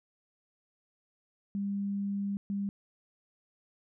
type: tone bursts at uneven times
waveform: sine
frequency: 200 Hz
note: G3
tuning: 35 cents sharp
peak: -30 dBFS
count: 2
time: 1.55-2.37 / 2.5-2.69 s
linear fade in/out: 0 ms
effects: none